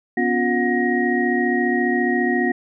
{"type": "tone cluster", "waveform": "sine", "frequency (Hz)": [246.4, 281.1, 355.3, 727, 1883], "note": ["B3", "C#4", "F4", "F#5", "A#6"], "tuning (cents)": [-4, 24, 30, -31, 17], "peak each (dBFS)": [-21, -26, -22, -26, -23], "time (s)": [0.17, 2.52], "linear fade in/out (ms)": 5, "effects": []}